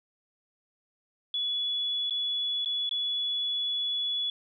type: tone with dropouts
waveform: sine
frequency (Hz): 3408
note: G#7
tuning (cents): +44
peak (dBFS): -27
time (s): 1.34-4.3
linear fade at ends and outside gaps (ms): 2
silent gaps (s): 2.098-2.107 / 2.648-2.658 / 2.893-2.911
effects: none